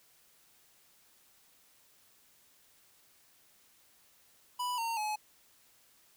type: tone with pitch steps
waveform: square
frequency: 987.8 / 916.3 / 850.1 Hz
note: B5 / A#5 / G#5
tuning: 0 / -30 / +40 cents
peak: -33 dBFS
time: 4.59-5.16 s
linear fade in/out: 10 ms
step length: 190 ms
effects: white hiss -65 dBFS RMS until 6.16 s

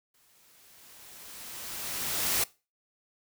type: noise with exponential growth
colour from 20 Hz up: white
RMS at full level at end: -26 dBFS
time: 0.14-2.44 s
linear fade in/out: 5 ms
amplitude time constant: 500 ms
effects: noise-tail reverb RT60 0.3 s tail -21 dB re dry

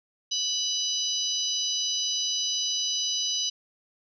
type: harmonic tone with a mistuned harmonic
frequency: 987.8 Hz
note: B5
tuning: in tune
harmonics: 3 / 4 / 5 / 6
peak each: -31 / -31 / -31 / -31 dBFS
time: 0.31-3.5 s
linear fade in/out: 10 ms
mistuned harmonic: 6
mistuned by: +25 cents
effects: none

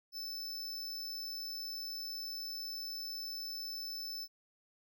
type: tone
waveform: square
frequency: 5274 Hz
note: E8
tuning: in tune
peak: -40 dBFS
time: 0.12-4.28 s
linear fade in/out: 50 ms
effects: none

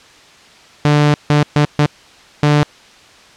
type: tone bursts at uneven times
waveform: sawtooth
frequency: 147.8 Hz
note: D3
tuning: 11 cents sharp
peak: -5 dBFS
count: 5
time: 0.85-1.14 / 1.3-1.43 / 1.56-1.65 / 1.79-1.86 / 2.43-2.63 s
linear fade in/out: 0 ms
effects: white hiss -43 dBFS RMS until 3.36 s + low-pass 5000 Hz 12 dB/octave

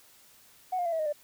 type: tone with pitch steps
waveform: sine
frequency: 740 / 707.8 / 677 / 647.6 / 619.4 / 592.4 Hz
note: F#5 / F5 / E5 / E5 / D#5 / D5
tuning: 0 / +23 / +46 / -31 / -8 / +15 cents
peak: -26 dBFS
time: 0.72-1.128 s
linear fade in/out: 10 ms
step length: 68 ms
effects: tanh soft clip ceiling -22 dBFS + white hiss -58 dBFS RMS until 1.23 s

